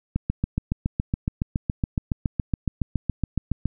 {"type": "click train", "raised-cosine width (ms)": 5, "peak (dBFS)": -10, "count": 26, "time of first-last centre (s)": [0.16, 3.657], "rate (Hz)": 7.15, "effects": []}